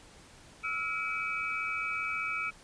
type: tone cluster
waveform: sine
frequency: 1309 / 1404 / 2306 / 2541 Hz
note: E6 / F6 / D7 / D#7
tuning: -13 / +9 / -32 / +36 cents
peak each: -37 / -40 / -34 / -38 dBFS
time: 0.63-2.51 s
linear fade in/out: 20 ms
effects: pink hiss -55 dBFS RMS until 2.63 s + resampled to 22050 Hz